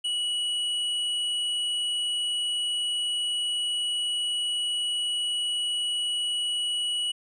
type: tone with tanh clipping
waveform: triangle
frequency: 2932 Hz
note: F#7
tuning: 16 cents flat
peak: -27 dBFS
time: 0.04-7.12 s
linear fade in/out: 10 ms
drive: 15 dB
effects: resampled to 22050 Hz